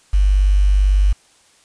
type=tone with quantisation; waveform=sine; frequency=49 Hz; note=G1; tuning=in tune; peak=-10 dBFS; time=0.13-1.13 s; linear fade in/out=10 ms; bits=6; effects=white hiss -53 dBFS RMS until 1.64 s + resampled to 22050 Hz